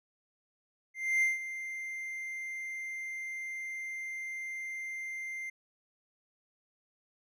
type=tone with ADSR envelope; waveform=triangle; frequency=2093 Hz; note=C7; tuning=in tune; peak=-22 dBFS; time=0.94-5.5 s; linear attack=280 ms; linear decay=160 ms; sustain=-13 dB; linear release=7 ms; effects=none